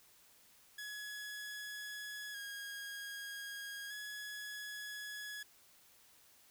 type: tone with vibrato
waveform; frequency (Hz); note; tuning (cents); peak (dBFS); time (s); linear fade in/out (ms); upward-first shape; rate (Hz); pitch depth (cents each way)
sawtooth; 1661.2; G#6; 0; -40; 0.78-5.43; 5; square; 0.32; 25
effects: white hiss -65 dBFS RMS until 6.5 s